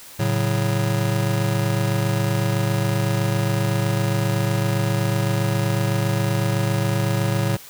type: chord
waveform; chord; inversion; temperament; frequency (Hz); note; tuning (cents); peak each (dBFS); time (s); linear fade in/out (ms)
square; F# minor; first; just; 111 / 138.75 / 185; A2 / C#3 / F#3; +16 / +2 / 0; -22 / -25 / -27; 0.19-7.57; 10
effects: white hiss -42 dBFS RMS until 7.69 s